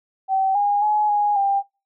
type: tone with pitch steps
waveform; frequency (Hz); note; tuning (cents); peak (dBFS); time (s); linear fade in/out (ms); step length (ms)
sine; 769 / 817 / 844 / 827 / 794; G5 / G#5 / G#5 / G#5 / G5; -33 / -29 / +28 / -8 / +22; -16; 0.28-1.63; 50; 270
effects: noise-tail reverb RT60 0.3 s tail -24 dB re dry